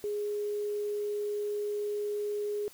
sine tone with quantisation, 415 Hz, G#4, 1 cent flat, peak -30 dBFS, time 0.04-2.68 s, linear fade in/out 0 ms, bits 10, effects white hiss -55 dBFS RMS until 2.73 s

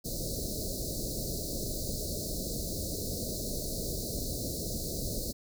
pink band-stop noise, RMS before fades -35 dBFS, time 0.04-5.33 s, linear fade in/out 20 ms, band 660 to 4000 Hz, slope 96 dB/octave, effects none

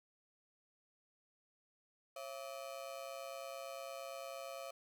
35% pulse ring-modulated tone, 608 Hz, D#5, 40 cents flat, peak -40 dBFS, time 2.16-4.71 s, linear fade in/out 5 ms, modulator 64.4 Hz, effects none

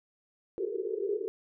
pink band-pass noise, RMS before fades -33 dBFS, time 0.58-1.28 s, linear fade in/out 0 ms, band 370 to 450 Hz, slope 96 dB/octave, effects none

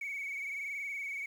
sine tone with frequency modulation, 2243 Hz, C#7, 20 cents sharp, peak -34 dBFS, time 0.01-1.26 s, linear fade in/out 5 ms, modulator 21.2 Hz, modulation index 3.2, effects tanh soft clip ceiling -34 dBFS + 10-bit

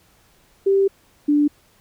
sine tone pair in turn, 391.6 / 293.4 Hz, G4 / D4, -2 / -2 cents, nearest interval perfect fourth, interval 500 cents, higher first, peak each -13 dBFS, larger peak neither, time 0.66-0.88 / 1.28-1.48 s, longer first, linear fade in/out 10 ms, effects pink hiss -57 dBFS RMS until 1.8 s

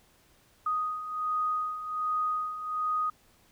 sine beating tone pair, 1244.5 / 1245.8 Hz, D#6 / D#6, 0 / +2 cents, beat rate 1.3 Hz, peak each -35 / -29 dBFS, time 0.66-3.1 s, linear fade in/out 5 ms, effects pink hiss -63 dBFS RMS until 3.51 s

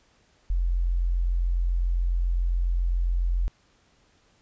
sine tone, 43.65 Hz, F1, in tune, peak -21 dBFS, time 0.5-3.48 s, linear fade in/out 0 ms, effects pink hiss -63 dBFS RMS until 4.41 s + resampled to 16000 Hz

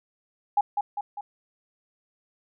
sine tone with echo, 820 Hz, G#5, 22 cents flat, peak -17 dBFS, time 0.57-0.61 s, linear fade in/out 5 ms, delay 200 ms, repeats 3, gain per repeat -5 dB, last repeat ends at 1.21 s, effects none

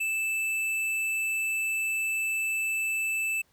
triangle tone with tanh clipping, 2637 Hz, E7, in tune, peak -28 dBFS, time 0-3.42 s, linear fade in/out 10 ms, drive 17 dB, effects pink hiss -67 dBFS RMS until 3.52 s

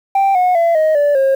sine tone with pitch steps, 784 / 727.3 / 674.7 / 625.9 / 580.6 / 538.6 Hz, G5 / F#5 / E5 / D#5 / D5 / C#5, 0 / -30 / +40 / +10 / -20 / -50 cents, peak -7 dBFS, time 0.15-1.35 s, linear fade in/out 5 ms, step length 200 ms, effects tanh soft clip ceiling -9 dBFS + 7-bit

